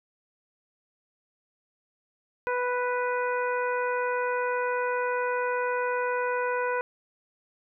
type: harmonic tone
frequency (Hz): 493.9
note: B4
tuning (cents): 0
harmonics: 1 / 2 / 3 / 4 / 5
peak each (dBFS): -28 / -30 / -32 / -40 / -40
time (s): 2.47-6.81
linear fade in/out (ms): 0
effects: none